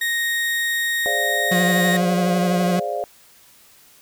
35% pulse tone, 1864 Hz, A#6, 1 cent flat, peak -18 dBFS, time 0.01-1.97 s, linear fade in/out 5 ms
sine chord, D half-diminished seventh, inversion second, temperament equal, 415.3 / 523.3 / 587.3 / 698.5 Hz, Ab4 / C5 / D5 / F5, 0 / 0 / 0 / 0 cents, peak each -30 / -29 / -27 / -26 dBFS, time 1.06-3.04 s, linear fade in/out 0 ms
40% pulse tone with vibrato, 179.9 Hz, F#3, 48 cents flat, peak -17 dBFS, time 1.51-2.8 s, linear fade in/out 10 ms, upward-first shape triangle, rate 12 Hz, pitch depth 40 cents each way
effects white hiss -51 dBFS RMS until 4.01 s

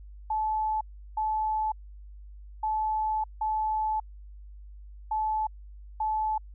sine tone bursts at uneven times, 866 Hz, A5, 28 cents flat, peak -25 dBFS, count 6, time 0.3-0.81 / 1.17-1.72 / 2.63-3.24 / 3.41-4 / 5.11-5.47 / 6-6.38 s, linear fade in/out 5 ms, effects added 50 Hz sine -43 dBFS peak until 6.54 s

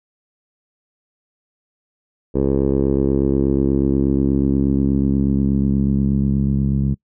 10% pulse tone with low-pass filter sweep, 68.3 Hz, C#2, 25 cents flat, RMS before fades -17 dBFS, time 2.34-6.95 s, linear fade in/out 20 ms, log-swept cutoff 460 to 170 Hz, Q 2.3, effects noise-tail reverb RT60 0.1 s tail -25 dB re dry

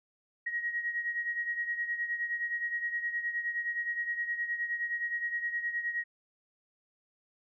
sine beating tone pair, 1890 / 1899.6 Hz, A#6 / A#6, +23 / +32 cents, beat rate 9.6 Hz, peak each -32 / -38 dBFS, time 0.46-6.04 s, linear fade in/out 10 ms, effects none

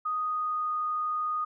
sine tone with pitch glide, 1244.5 to 1235.9 Hz, D#6 to D#6, 0 to -12 cents, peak -27 dBFS, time 0.05-1.45 s, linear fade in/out 10 ms, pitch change -12 cents, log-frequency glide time 0.21-0.72 s, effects none

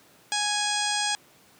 harmonic tone, 830.6 Hz, G#5, in tune, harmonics 1 / 2 / 3 / 4 / 5 / 6 / 7 / 8 / 9 / 10, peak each -30 / -32 / -35 / -31 / -37 / -32 / -38 / -35 / -39 / -34 dBFS, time 0.32-1.15 s, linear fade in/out 0 ms, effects pink hiss -56 dBFS RMS until 1.59 s + high-pass 150 Hz 12 dB/octave

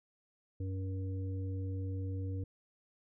harmonic tone, 94.9 Hz, F#2, 44 cents sharp, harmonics 1 / 3 / 5, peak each -35 / -45 / -49 dBFS, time 0.6-2.44 s, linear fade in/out 5 ms, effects none

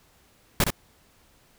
pink noise with echo, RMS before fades -20 dBFS, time 0.6-0.64 s, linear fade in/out 2 ms, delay 64 ms, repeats 1, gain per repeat -5 dB, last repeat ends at 0.704 s, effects pink hiss -60 dBFS RMS until 1.58 s

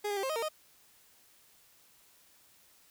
30% pulse tone with pitch steps, 414.7 / 406.9 / 391.5 / 531 / 625 / 459.7 / 620 Hz, G#4 / G#4 / G4 / C5 / D#5 / A#4 / D#5, -3 / -35 / -2 / +25 / +8 / -24 / -6 cents, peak -29 dBFS, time 0.04-0.488 s, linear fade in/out 10 ms, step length 64 ms, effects white hiss -63 dBFS RMS until 2.9 s

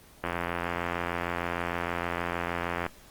click train, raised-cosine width 0.5 ms, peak -14 dBFS, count 228, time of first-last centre 0.24-2.864 s, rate 86.5 Hz, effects pink hiss -54 dBFS RMS until 3.1 s + Opus 24 kbps

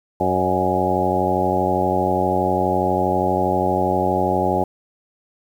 harmonic tone with a mistuned harmonic, 92.4 Hz, F#2, 2 cents flat, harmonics 1 / 2 / 3 / 4 / 5 / 6 / 7 / 8 / 9, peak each -28 / -26 / -27 / -24 / -28 / -25 / -26 / -25 / -22 dBFS, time 0.2-4.64 s, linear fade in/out 5 ms, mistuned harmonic 7, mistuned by -35 cents, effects 8-bit

